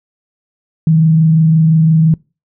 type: tone with frequency modulation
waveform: sine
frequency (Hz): 160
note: D#3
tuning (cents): +49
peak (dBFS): -6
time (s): 0.87-2.14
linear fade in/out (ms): 2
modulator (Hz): 25.8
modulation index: 0.23
effects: noise-tail reverb RT60 0.3 s tail -25 dB re dry